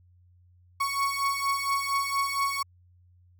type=beating tone pair; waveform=35% pulse; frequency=1108 / 1112.3 Hz; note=C#6 / C#6; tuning=-1 / +6 cents; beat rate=4.3 Hz; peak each=-28 / -26 dBFS; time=0.8-2.63 s; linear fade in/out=10 ms; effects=added 89 Hz sine -56 dBFS peak until 3.39 s